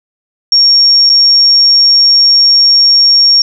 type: tone with dropouts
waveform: sine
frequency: 5540 Hz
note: F8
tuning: 15 cents flat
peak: -3 dBFS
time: 0.52-3.42 s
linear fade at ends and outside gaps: 2 ms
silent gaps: 1.094-1.098 s
effects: none